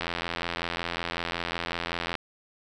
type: click train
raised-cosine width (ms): 0.3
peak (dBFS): -13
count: 184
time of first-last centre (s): 0.01-2.153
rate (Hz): 85.4
effects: none